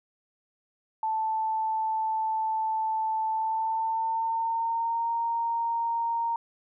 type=tone with pitch glide; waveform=sine; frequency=880 to 927 Hz; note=A5 to A#5; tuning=0 to -10 cents; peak=-25 dBFS; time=1.03-6.36 s; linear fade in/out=2 ms; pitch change=+90 cents; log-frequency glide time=3.29-5.11 s; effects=none